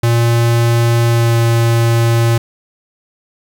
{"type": "tone with pitch glide", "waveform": "square", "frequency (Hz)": [117.3, 116.15], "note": ["A#2", "A#2"], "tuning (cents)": [11, -6], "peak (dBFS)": -10, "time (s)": [0.03, 2.38], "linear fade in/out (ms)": 5, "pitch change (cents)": -17, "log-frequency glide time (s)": [1.07, 1.37], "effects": ["8-bit"]}